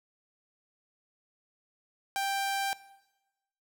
sawtooth tone, 787 Hz, G5, 7 cents sharp, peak -25 dBFS, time 2.16-2.73 s, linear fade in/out 0 ms, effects noise-tail reverb RT60 1.0 s tail -18 dB re dry

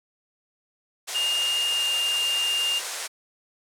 white band-pass noise, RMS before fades -33 dBFS, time 1.07-3.08 s, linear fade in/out 20 ms, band 450 to 9500 Hz, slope 24 dB/octave
triangle tone with pitch glide, 2827 to 2811 Hz, F7 to F7, +20 to +11 cents, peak -21 dBFS, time 1.14-2.8 s, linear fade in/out 20 ms, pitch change -9 cents, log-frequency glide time 1.7-1.92 s
effects none

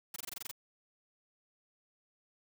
white noise bursts, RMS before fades -41 dBFS, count 9, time 0.14-0.514 s, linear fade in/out 5 ms, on 22 ms, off 22 ms, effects none

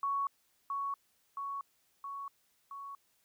sine tone with echo, 1114 Hz, C#6, 8 cents sharp, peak -30 dBFS, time 0.03-0.27 s, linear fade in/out 2 ms, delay 670 ms, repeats 4, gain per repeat -3 dB, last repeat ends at 2.95 s, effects white hiss -73 dBFS RMS until 3.24 s

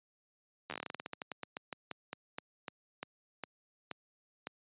slowing click train, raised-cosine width 0.3 ms, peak -23 dBFS, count 27, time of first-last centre 0.7-4.47 s, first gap 11 ms, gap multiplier 1.17, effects high-pass 150 Hz 12 dB/octave + resampled to 8000 Hz

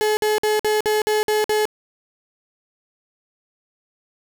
35% pulse tone bursts, 426.4 Hz, G#4, 46 cents sharp, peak -15 dBFS, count 8, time 0.01-1.654 s, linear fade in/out 0 ms, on 160 ms, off 52 ms, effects none

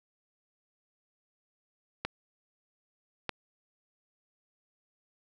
clicks, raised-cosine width 0.3 ms, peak -15 dBFS, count 2, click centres 2.05 / 3.293 s, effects none

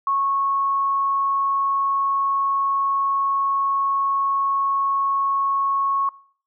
sine tone, 1100 Hz, C#6, 14 cents flat, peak -18 dBFS, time 0.07-6.09 s, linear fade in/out 2 ms, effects noise-tail reverb RT60 0.5 s tail -21 dB re dry

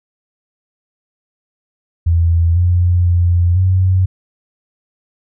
sine tone with pitch steps, 84 / 88.4 / 87.3 / 93.1 Hz, E2 / F2 / F2 / F#2, +33 / +22 / 0 / +11 cents, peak -9 dBFS, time 2.06-4.06 s, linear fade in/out 10 ms, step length 500 ms, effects none

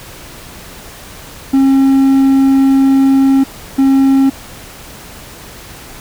triangle tone bursts at uneven times, 270 Hz, C#4, 45 cents flat, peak -4 dBFS, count 2, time 1.53-3.44 / 3.78-4.3 s, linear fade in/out 10 ms, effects pink hiss -33 dBFS RMS until 6 s

